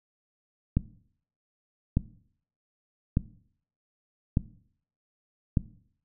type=click train; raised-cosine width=5 ms; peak=-10 dBFS; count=5; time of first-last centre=0.77-5.572 s; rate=0.833 Hz; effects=noise-tail reverb RT60 0.6 s tail -17 dB re dry